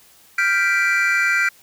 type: chord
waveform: triangle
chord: G dominant seventh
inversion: third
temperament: equal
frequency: 1396.9 / 1568 / 1975.5 / 2349 Hz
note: F6 / G6 / B6 / D7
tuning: 0 / 0 / 0 / 0 cents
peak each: -19 dBFS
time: 0.38-1.49 s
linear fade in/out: 5 ms
effects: tanh soft clip ceiling -6 dBFS + white hiss -51 dBFS RMS until 1.62 s